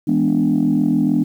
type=chord; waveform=sine; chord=E dominant seventh; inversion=none; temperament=equal; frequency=164.81 / 207.7 / 246.9 / 293.7 Hz; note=E3 / G#3 / B3 / D4; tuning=0 / 0 / 0 / 0 cents; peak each=-21 / -19 / -17 / -17 dBFS; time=0.07-1.24 s; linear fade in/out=10 ms; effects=tanh soft clip ceiling -7 dBFS + 8-bit